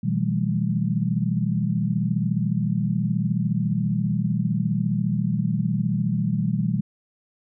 sine tone cluster, 122.2 / 161.1 / 176 / 195.2 / 215.3 Hz, B2 / E3 / F3 / G3 / A3, -18 / -39 / +14 / -7 / -37 cents, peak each -26 / -25 / -31 / -25 / -31 dBFS, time 0.03-6.81 s, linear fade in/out 10 ms, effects none

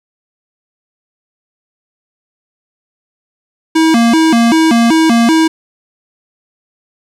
square tone with vibrato, 273.4 Hz, C#4, 24 cents flat, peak -7 dBFS, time 3.75-5.48 s, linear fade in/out 10 ms, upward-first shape square, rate 2.6 Hz, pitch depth 280 cents each way, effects low-pass 9000 Hz 12 dB/octave + 7-bit

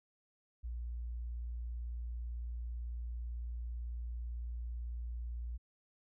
sine tone, 59 Hz, A#1, 22 cents sharp, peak -38 dBFS, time 0.63-5.58 s, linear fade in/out 20 ms, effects none

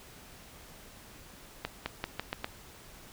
accelerating click train, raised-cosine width 0.3 ms, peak -16 dBFS, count 6, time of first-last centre 1.65-2.444 s, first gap 210 ms, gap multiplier 0.86, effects pink hiss -52 dBFS RMS until 3.12 s

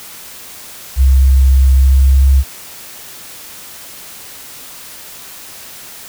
sine tone with pitch glide, 66.2 to 67.36 Hz, C2 to C#2, +21 to -49 cents, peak -5 dBFS, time 0.96-2.44 s, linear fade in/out 50 ms, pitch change +30 cents, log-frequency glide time 1.55-2.26 s, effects white hiss -33 dBFS RMS until 6.08 s

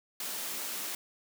white high-pass noise, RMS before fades -37 dBFS, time 0.2-0.95 s, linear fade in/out 2 ms, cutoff 170 Hz, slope 48 dB/octave, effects none

